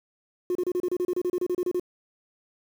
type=tone bursts; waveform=sine; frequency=359.3 Hz; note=F4; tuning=49 cents sharp; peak=-21 dBFS; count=16; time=0.5-1.797 s; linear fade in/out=2 ms; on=52 ms; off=31 ms; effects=tanh soft clip ceiling -21 dBFS + 8-bit